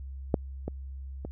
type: clicks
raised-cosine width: 2 ms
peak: -9 / -19 / -22 dBFS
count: 3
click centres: 0.342 / 0.68 / 1.25 s
effects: added 67 Hz sine -37 dBFS peak until 1.31 s